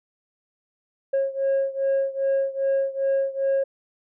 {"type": "beating tone pair", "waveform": "sine", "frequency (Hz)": [543, 545.5], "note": ["C#5", "C#5"], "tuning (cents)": [-36, -28], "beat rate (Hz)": 2.5, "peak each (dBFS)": [-21, -23], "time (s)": [1.13, 3.64], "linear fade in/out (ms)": 10, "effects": ["tanh soft clip ceiling -17 dBFS"]}